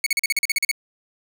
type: tone bursts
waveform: sawtooth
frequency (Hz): 2219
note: C#7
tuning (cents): +1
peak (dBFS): -14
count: 11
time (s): 0.04-0.714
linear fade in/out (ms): 2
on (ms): 24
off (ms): 41
effects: none